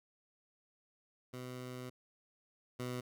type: tone pair in turn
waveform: 15% pulse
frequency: 126.1 / 124.65 Hz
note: B2 / B2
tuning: +36 / +16 cents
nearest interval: unison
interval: 20 cents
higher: first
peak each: -37 / -32 dBFS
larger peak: second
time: 1.33-1.9 / 2.79-3.01 s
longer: first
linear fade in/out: 10 ms
effects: none